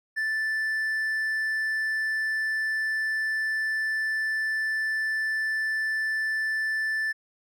triangle tone, 1760 Hz, A6, in tune, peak -23 dBFS, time 0.16-7.13 s, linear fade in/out 20 ms, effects none

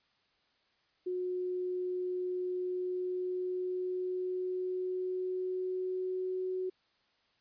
sine tone with pitch glide, 363.6 to 371 Hz, F#4 to F#4, -30 to +5 cents, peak -32 dBFS, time 1.06-6.7 s, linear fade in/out 10 ms, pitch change +35 cents, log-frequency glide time 2.55-6.42 s, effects white hiss -72 dBFS RMS until 7.4 s + resampled to 11025 Hz

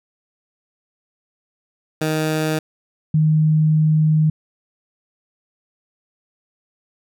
15% pulse / sine tone pair in turn, 156.1 / 155.36 Hz, D#3 / D#3, +6 / -2 cents, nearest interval unison, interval 8 cents, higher first, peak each -12 dBFS, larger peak neither, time 2.01-2.59 / 3.14-4.3 s, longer second, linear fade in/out 5 ms, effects none

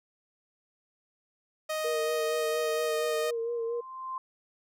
sawtooth tone with pitch glide, 623 to 618 Hz, D#5 to D#5, +2 to -12 cents, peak -26 dBFS, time 1.69-3.31 s, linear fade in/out 10 ms, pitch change -14 cents, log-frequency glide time 2.86-2.98 s
sine tone with vibrato, 466.2 Hz, A#4, in tune, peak -29 dBFS, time 1.84-3.81 s, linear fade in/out 10 ms, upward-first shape sine, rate 4.3 Hz, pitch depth 38 cents each way
sine tone with exponential growth, 1044 Hz, C6, 4 cents flat, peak -31 dBFS, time 2.98-4.18 s, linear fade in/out 2 ms, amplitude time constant 260 ms
effects none

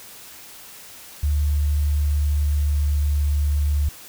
sine tone with pitch glide, 73.42 to 72.95 Hz, D2 to D2, 0 to -11 cents, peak -17 dBFS, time 1.23-3.89 s, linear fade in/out 5 ms, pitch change -11 cents, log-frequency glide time 2.25-3.02 s, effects white hiss -42 dBFS RMS until 4.08 s

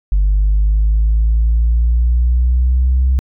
sine linear sweep, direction up, 48.68 to 65.41 Hz, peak -8 dBFS, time 0.12-3.19 s, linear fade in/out 0 ms, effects tanh soft clip ceiling -7 dBFS

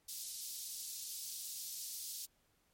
pink high-pass noise, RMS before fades -45 dBFS, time 0.08-2.26 s, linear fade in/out 10 ms, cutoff 4400 Hz, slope 24 dB/octave, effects pink hiss -75 dBFS RMS until 2.73 s + MP3 64 kbps

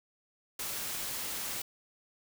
white noise, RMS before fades -37 dBFS, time 0.59-1.62 s, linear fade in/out 5 ms, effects none

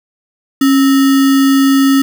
sine tone with sample-and-hold, 272.6 Hz, C#4, 29 cents flat, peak -6 dBFS, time 0.61-2.02 s, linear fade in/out 5 ms, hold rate 1575 Hz, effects none

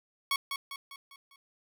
15% pulse tone with echo, 1108.7 Hz, C#6, in tune, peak -20 dBFS, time 0.31-0.36 s, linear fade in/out 2 ms, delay 200 ms, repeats 5, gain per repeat -6 dB, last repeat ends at 1.36 s, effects none

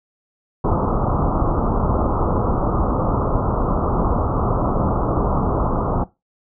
pink low-pass noise, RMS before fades -19 dBFS, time 0.64-6.04 s, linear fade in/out 5 ms, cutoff 1300 Hz, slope 96 dB/octave, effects noise-tail reverb RT60 0.2 s tail -17 dB re dry

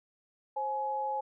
sine tone pair together, 531 / 842.9 Hz, C5 / G#5, +25 / +25 cents, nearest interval minor sixth, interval 800 cents, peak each -37 / -31 dBFS, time 0.56-1.21 s, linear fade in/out 10 ms, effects none

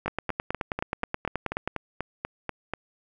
two click trains, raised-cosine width 0.5 ms, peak -14 / -12 dBFS, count 12 / 16, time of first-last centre 0.06-2.736 / 0.08-1.676 s, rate 4.11 / 9.4 Hz, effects none

